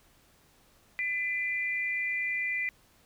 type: tone pair together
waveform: sine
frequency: 2009 / 2380 Hz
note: B6 / D7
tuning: +29 / +22 cents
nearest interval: minor third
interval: 293 cents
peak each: -30 / -33 dBFS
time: 0.99-2.69 s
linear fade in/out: 0 ms
effects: pink hiss -63 dBFS RMS until 3.05 s